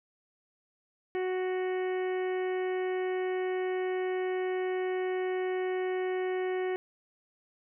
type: harmonic tone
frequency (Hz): 370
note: F#4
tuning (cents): 0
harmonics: 1 / 2 / 3 / 4 / 5 / 6 / 7 / 8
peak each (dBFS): -29 / -39 / -48 / -49 / -43 / -46 / -57 / -54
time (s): 1.15-6.76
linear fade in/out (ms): 0
effects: none